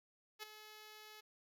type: tone with ADSR envelope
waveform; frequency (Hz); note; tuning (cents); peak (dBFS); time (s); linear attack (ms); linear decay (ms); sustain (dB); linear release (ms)
5% pulse; 427.7; A4; -49; -32; 0.39-1.21; 38; 13; -11; 10
effects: none